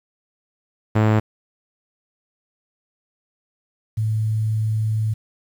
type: tone pair in turn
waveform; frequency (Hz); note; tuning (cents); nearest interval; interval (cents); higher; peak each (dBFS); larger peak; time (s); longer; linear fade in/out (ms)
sawtooth / sine; 108.2 / 109.2; A2 / A2; -29 / -13; unison; 16; second; -10 / -18; first; 0.95-1.2 / 3.97-5.14; second; 10
effects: low-pass 2000 Hz 12 dB/octave + 8-bit